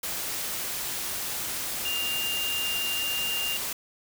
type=tone in noise; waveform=sine; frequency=2800 Hz; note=F7; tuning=4 cents sharp; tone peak=-28 dBFS; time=1.85-3.57 s; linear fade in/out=5 ms; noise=white; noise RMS=-32 dBFS; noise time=0.03-3.73 s; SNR=+1 dB; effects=none